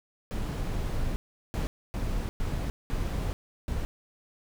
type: noise bursts at uneven times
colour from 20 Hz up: brown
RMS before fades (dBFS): -30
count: 6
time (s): 0.31-1.16 / 1.54-1.67 / 1.94-2.29 / 2.4-2.7 / 2.9-3.33 / 3.68-3.85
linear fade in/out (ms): 0
effects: none